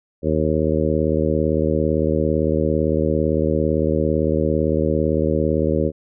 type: harmonic tone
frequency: 77.78 Hz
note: D#2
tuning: in tune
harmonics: 1 / 2 / 3 / 4 / 5 / 6 / 7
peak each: -24 / -24 / -24 / -24 / -24 / -24 / -24 dBFS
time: 0.22-5.92 s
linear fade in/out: 50 ms
effects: none